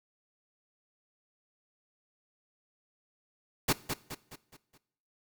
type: noise with echo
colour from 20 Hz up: pink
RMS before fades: -26 dBFS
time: 3.68-3.73 s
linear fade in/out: 10 ms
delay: 210 ms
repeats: 5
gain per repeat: -7 dB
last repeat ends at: 4.78 s
effects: noise-tail reverb RT60 0.7 s tail -19 dB re dry